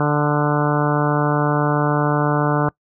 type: harmonic tone with a mistuned harmonic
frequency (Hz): 147.6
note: D3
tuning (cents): +9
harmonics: 1 / 2 / 3 / 4 / 5 / 6 / 7 / 8 / 9 / 10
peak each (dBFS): -19 / -22 / -24 / -25 / -26 / -27 / -27 / -28 / -29 / -29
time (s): 0-2.69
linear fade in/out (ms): 2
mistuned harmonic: 8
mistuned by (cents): +20
effects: noise-tail reverb RT60 0.1 s tail -23 dB re dry